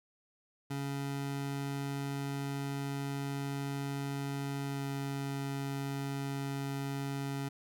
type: tone with pitch glide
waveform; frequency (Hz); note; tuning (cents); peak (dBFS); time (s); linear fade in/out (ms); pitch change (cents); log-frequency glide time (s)
25% pulse; 139.5 to 138.54; C#3 to C#3; +11 to -1; -31; 0.7-7.49; 10; -12; 4.66-4.88
effects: none